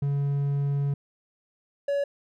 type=tone pair in turn; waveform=triangle; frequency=141.3 / 565.2 Hz; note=C#3 / C#5; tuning=+34 / +34 cents; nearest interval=2 octaves; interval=2400 cents; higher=second; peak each=-21 dBFS; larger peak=neither; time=0.02-0.94 / 1.88-2.04 s; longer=first; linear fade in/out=5 ms; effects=none